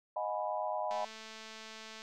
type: chord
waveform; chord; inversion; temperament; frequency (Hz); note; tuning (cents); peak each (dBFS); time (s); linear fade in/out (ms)
sine; G# minor seventh; second; equal with one note detuned; 622.3 / 721.8 / 830.6 / 987.8; D#5 / F#5 / G#5 / B5; 0 / -43 / 0 / 0; -37 / -39 / -39 / -39; 0.16-1.05; 5
type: click train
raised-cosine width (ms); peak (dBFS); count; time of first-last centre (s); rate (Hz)
0.2; -31; 245; 0.91-2.019; 220
effects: none